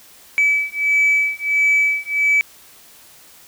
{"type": "beating tone pair", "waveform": "sine", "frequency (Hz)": [2296, 2297.5], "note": ["D7", "D7"], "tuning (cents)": [-40, -39], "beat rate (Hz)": 1.5, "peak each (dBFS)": -16, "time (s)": [0.38, 2.41], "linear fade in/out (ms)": 0, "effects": ["tanh soft clip ceiling -9 dBFS", "white hiss -46 dBFS RMS until 3.47 s"]}